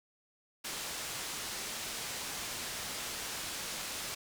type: low-pass noise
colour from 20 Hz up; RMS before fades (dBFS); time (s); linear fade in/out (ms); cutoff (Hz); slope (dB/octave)
white; -40; 0.64-4.15; 10; 8100; 12
effects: none